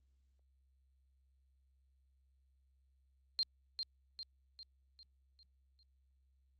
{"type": "tone with echo", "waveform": "sine", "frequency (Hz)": 4186, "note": "C8", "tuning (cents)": 0, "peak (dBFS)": -31, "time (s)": [3.39, 3.43], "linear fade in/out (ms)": 0, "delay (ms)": 400, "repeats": 6, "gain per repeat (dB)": -6, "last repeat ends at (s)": 5.83, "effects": ["added 66 Hz sine -70 dBFS peak until 6.59 s", "Opus 32 kbps"]}